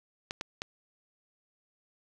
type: clicks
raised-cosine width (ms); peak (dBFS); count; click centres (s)
0.2; -17; 3; 0.309 / 0.411 / 0.619
effects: none